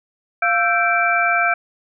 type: tone cluster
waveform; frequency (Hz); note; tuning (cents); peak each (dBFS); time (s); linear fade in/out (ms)
sine; 694 / 1335 / 1563 / 2334; F5 / E6 / G6 / D7; -11 / +22 / -6 / -11; -20; 0.42-1.54; 5
effects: none